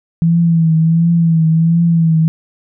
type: tone with vibrato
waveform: sine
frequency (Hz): 164.81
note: E3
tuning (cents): 0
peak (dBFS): -8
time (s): 0.22-2.28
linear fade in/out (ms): 0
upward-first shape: triangle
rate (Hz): 1.4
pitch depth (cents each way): 58
effects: none